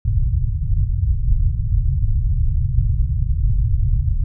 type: low-pass noise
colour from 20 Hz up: pink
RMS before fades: -17 dBFS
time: 0.05-4.24 s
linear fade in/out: 5 ms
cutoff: 130 Hz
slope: 48 dB/octave
effects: none